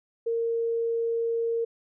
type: tone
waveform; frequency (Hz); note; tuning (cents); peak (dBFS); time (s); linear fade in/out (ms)
sine; 461.3; A#4; -18; -24; 0.26-1.65; 10
effects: none